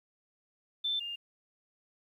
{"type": "tone pair in turn", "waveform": "sine", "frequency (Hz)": [3542, 2811], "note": ["A7", "F7"], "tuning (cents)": [11, 11], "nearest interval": "major third", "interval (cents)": 400, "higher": "first", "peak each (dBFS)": [-29, -36], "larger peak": "first", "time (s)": [[0.84, 1], [1, 1.16]], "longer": "neither", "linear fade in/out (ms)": 10, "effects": ["11-bit"]}